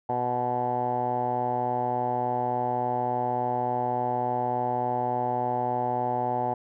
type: tone with low-pass filter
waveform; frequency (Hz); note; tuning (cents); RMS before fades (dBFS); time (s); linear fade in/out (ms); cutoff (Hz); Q
10% pulse; 123.47; B2; 0; -27; 0.09-6.54; 5; 820; 9.7
effects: none